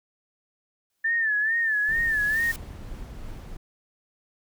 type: noise with exponential growth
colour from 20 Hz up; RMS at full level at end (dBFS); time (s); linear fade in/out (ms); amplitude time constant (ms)
white; -38; 0.9-2.56; 1; 360
type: tone with vibrato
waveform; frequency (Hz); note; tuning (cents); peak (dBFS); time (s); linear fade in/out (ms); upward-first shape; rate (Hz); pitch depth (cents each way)
sine; 1767; A6; +7; -21; 1.04-2.52; 10; sine; 2.3; 91
type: noise with tremolo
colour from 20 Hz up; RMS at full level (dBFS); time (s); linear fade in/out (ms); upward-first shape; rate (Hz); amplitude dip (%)
brown; -37; 1.88-3.57; 5; triangle; 3; 25
effects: none